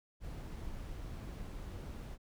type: noise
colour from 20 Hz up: brown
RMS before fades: -44 dBFS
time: 0.2-2.18 s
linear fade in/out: 50 ms
effects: none